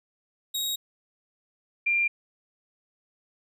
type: tone pair in turn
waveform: sawtooth / sine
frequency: 3787 / 2386 Hz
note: A#7 / D7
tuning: +27 / +27 cents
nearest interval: minor sixth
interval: 800 cents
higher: first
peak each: -24 / -21 dBFS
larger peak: second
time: 0.54-0.76 / 1.86-2.08 s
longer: neither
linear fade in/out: 10 ms
effects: none